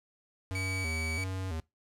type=tone with vibrato; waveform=square; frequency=87 Hz; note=F2; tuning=6 cents flat; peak=-34 dBFS; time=0.51-1.6 s; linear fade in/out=0 ms; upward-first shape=square; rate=1.5 Hz; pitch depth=140 cents each way
type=tone; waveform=40% pulse; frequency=2275 Hz; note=C#7; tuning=44 cents sharp; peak=-34 dBFS; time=0.55-1.24 s; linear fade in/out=2 ms
effects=noise-tail reverb RT60 0.2 s tail -23 dB re dry + low-pass 11000 Hz 12 dB/octave